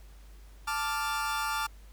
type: chord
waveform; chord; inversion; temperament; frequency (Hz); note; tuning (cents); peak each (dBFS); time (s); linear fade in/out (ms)
40% pulse; D minor; second; equal; 880 / 1174.7 / 1396.9; A5 / D6 / F6; 0 / 0 / 0; -33; 0.67-1.67; 10
effects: added 50 Hz sine -48 dBFS peak until 1.92 s + pink hiss -61 dBFS RMS until 1.92 s